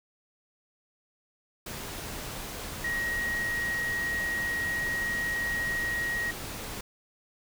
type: tone in noise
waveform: sine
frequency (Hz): 1891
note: A#6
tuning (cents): +24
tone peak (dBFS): -28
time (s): 2.84-6.31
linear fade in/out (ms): 5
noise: pink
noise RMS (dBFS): -38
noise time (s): 1.66-6.81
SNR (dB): +7
effects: none